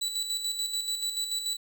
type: tone with tremolo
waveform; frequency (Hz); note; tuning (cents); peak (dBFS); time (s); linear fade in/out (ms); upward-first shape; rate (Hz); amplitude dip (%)
30% pulse; 3951; B7; 0; -25; 0.01-1.57; 10; square; 6.9; 50
effects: none